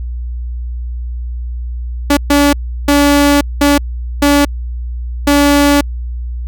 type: tone bursts at uneven times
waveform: sawtooth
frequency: 286.9 Hz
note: D4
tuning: 40 cents flat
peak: -3 dBFS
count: 6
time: 2.1-2.17 / 2.3-2.53 / 2.88-3.41 / 3.61-3.78 / 4.22-4.45 / 5.27-5.81 s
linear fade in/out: 5 ms
effects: added 60 Hz sine -18 dBFS peak until 6.47 s